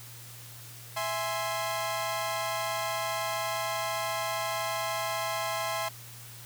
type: chord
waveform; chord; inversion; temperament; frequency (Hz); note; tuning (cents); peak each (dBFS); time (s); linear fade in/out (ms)
sawtooth; E augmented; none; equal; 659.3 / 830.6 / 1046.5; E5 / G#5 / B#5; 0 / 0 / 0; -30 / -32 / -30; 0.96-5.89; 10
effects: added 118 Hz sine -48 dBFS peak until 6.45 s + white hiss -48 dBFS RMS until 6.45 s